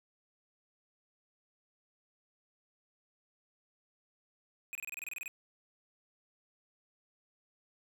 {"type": "tone bursts", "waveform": "square", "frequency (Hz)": 2500, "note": "D#7", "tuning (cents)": 8, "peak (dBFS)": -39, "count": 12, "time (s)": [4.73, 5.279], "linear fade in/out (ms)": 0, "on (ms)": 21, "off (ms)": 27, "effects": []}